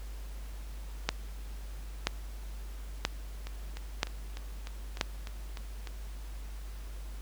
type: two click trains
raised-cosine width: 0.2 ms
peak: -24 / -9 dBFS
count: 9 / 5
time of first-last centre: 3.47-5.872 / 1.09-5.012 s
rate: 3.33 / 1.02 Hz
effects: added 50 Hz sine -39 dBFS peak until 7.21 s + pink hiss -54 dBFS RMS until 7.21 s